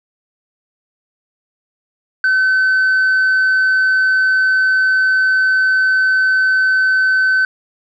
sine tone with tanh clipping, 1525 Hz, G6, 48 cents flat, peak -11 dBFS, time 2.24-7.45 s, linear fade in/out 2 ms, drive 1 dB, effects none

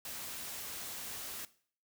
white noise, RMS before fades -43 dBFS, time 0.05-1.45 s, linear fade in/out 2 ms, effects noise-tail reverb RT60 0.5 s tail -18 dB re dry

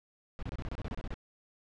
brown noise bursts, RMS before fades -37 dBFS, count 12, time 0.39-1.142 s, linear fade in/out 0 ms, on 37 ms, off 28 ms, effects low-pass 4000 Hz 12 dB/octave

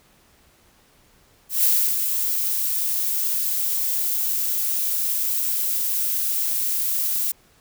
violet noise with ADSR envelope, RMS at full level -17 dBFS, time 1.49-7.32 s, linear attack 150 ms, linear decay 320 ms, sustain -6 dB, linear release 9 ms, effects pink hiss -57 dBFS RMS until 7.6 s

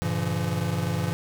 square chord, G diminished seventh, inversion none, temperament just, 98 / 117.6 / 141.12 / 169.34 Hz, G2 / Bb2 / Db3 / Fb3, 0 / +16 / +31 / +47 cents, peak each -31 / -32 / -33 / -29 dBFS, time 0.02-1.13 s, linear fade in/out 0 ms, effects none

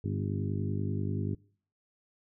harmonic tone with a mistuned harmonic, 50.3 Hz, G1, 45 cents sharp, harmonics 2 / 3 / 4 / 5 / 6 / 7 / 8, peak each -32 / -36 / -38 / -40 / -42 / -43 / -44 dBFS, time 0.04-1.35 s, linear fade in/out 5 ms, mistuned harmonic 6, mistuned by -23 cents, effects noise-tail reverb RT60 0.5 s tail -24 dB re dry

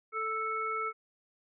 harmonic tone, 440 Hz, A4, in tune, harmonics 1 / 3 / 5, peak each -39 / -32 / -39 dBFS, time 0.12-0.93 s, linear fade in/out 50 ms, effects none

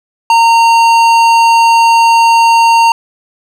sine tone with tanh clipping, 920 Hz, A#5, 23 cents flat, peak -6 dBFS, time 0.3-2.92 s, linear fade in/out 2 ms, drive 15 dB, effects none

